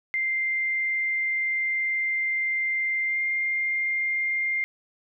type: tone with pitch glide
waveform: sine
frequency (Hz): 2093 to 2109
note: C7 to C7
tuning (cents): 0 to +13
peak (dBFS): -23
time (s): 0.14-4.64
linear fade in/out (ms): 0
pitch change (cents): +13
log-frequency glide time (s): 3.06-3.18
effects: none